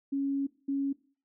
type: tone bursts at uneven times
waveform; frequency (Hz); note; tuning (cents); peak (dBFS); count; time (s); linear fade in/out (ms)
sine; 276.6; C#4; -4; -27; 2; 0.12-0.47 / 0.68-0.93; 10
effects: noise-tail reverb RT60 0.4 s tail -18 dB re dry